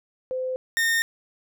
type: tone pair in turn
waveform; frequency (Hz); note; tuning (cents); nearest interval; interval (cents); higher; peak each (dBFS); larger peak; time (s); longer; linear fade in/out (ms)
sine / 40% pulse; 514 / 1831.7; C5 / A#6; -31 / -31; octave + minor seventh; 2200; second; -25 / -19; second; 0.31-0.56 / 0.77-1.02; neither; 0
effects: none